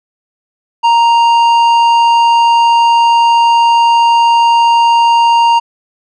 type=tone with tanh clipping; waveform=sine; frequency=932.3 Hz; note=A#5; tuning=in tune; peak=-7 dBFS; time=0.83-5.6 s; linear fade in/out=20 ms; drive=10 dB; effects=none